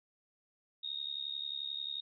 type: tone with amplitude modulation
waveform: sine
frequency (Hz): 3729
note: A#7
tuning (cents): 0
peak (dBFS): -33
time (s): 0.83-2.01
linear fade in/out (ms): 10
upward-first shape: sine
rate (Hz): 71.3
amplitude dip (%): 90
effects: none